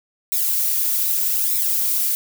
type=noise with flanger; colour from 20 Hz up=violet; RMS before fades=-20 dBFS; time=0.32-2.15 s; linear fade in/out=0 ms; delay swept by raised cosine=0.65 to 4.15 ms; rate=0.82 Hz; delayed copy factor=-0.9; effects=none